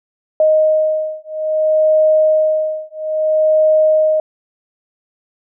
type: beating tone pair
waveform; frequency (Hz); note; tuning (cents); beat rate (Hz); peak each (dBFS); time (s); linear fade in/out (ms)
sine; 622.3 / 622.9; D#5 / D#5; 0 / +2; 0.6; -14; 0.4-4.2; 2
effects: none